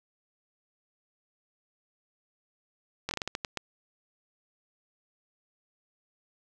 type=slowing click train; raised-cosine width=0.2 ms; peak=-14 dBFS; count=9; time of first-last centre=3.09-3.573 s; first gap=21 ms; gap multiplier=1.29; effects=none